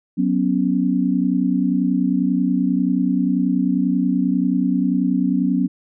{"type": "chord", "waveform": "sine", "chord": "F# suspended fourth", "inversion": "none", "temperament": "equal", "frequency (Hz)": [185, 246.9, 277.2], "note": ["F#3", "B3", "C#4"], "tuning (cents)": [0, 0, 0], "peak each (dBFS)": -20, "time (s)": [0.17, 5.68], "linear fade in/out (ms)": 20, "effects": []}